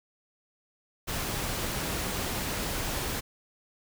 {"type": "noise", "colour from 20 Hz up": "pink", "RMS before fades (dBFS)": -32, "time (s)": [1.07, 3.21], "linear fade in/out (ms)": 20, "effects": []}